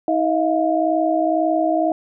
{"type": "tone cluster", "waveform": "sine", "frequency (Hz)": [319.1, 640, 702], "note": ["D#4", "D#5", "F5"], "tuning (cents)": [44, 49, 9], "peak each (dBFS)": -20, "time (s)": [0.08, 1.92], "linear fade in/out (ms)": 2, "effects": []}